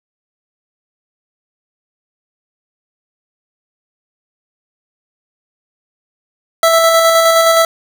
25% pulse tone with tremolo, 659.3 Hz, E5, in tune, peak -3 dBFS, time 6.63-7.65 s, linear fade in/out 2 ms, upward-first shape square, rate 9.6 Hz, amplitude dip 25%, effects none

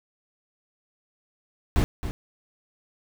brown noise with echo, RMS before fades -20 dBFS, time 1.76-1.84 s, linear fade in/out 0 ms, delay 270 ms, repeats 1, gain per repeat -10 dB, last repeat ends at 2.11 s, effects none

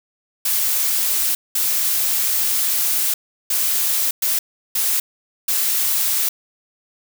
blue noise bursts at uneven times, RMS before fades -19 dBFS, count 6, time 0.45-1.35 / 1.55-3.14 / 3.5-4.11 / 4.22-4.39 / 4.75-5 / 5.48-6.29 s, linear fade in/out 5 ms, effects none

